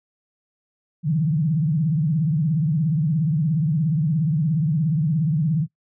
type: tone with vibrato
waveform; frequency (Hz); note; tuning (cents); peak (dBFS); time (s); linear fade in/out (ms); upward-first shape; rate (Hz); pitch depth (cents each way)
sine; 155.56; D#3; 0; -17; 1.03-5.67; 50; triangle; 17; 230
effects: noise-tail reverb RT60 0.1 s tail -17 dB re dry